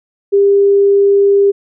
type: tone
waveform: sine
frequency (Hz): 399.6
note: G4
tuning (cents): +33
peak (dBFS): -6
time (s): 0.32-1.52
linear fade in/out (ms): 20
effects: none